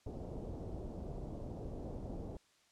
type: low-pass noise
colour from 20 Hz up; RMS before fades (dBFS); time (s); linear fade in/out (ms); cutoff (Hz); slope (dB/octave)
pink; -44; 0.06-2.37; 5; 660; 24
effects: white hiss -70 dBFS RMS until 2.71 s + low-pass 7000 Hz 12 dB/octave